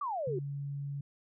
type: exponential sweep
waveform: sine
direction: down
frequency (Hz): 1210 to 349.2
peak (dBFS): -32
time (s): 0.01-0.39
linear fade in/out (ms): 5
type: tone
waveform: sine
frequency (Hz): 141.3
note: C#3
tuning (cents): +34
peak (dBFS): -35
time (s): 0.27-1.01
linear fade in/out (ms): 5
effects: none